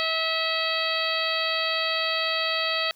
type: harmonic tone with a mistuned harmonic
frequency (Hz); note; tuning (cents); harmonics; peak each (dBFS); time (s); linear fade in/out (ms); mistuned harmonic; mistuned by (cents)
646; E5; -35; 1 / 2 / 3 / 4 / 5 / 6 / 7; -31 / -31 / -31 / -31 / -31 / -31 / -31; 0-2.91; 0; 3; +17
effects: white hiss -59 dBFS RMS until 2.95 s